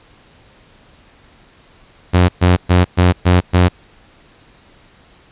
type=tone bursts; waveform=sawtooth; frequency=89.8 Hz; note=F2; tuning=49 cents sharp; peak=-4 dBFS; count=6; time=2.13-3.69 s; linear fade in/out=20 ms; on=160 ms; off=120 ms; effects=pink hiss -48 dBFS RMS until 5.31 s + resampled to 8000 Hz